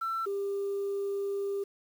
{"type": "tone pair in turn", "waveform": "sine", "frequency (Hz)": [1340, 398.4], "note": ["E6", "G4"], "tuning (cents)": [28, 28], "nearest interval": "octave + major sixth", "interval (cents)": 2100, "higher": "first", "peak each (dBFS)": -28, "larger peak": "neither", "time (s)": [[0.01, 0.26], [0.26, 1.64]], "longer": "second", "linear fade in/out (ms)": 10, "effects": ["tanh soft clip ceiling -27 dBFS", "9-bit"]}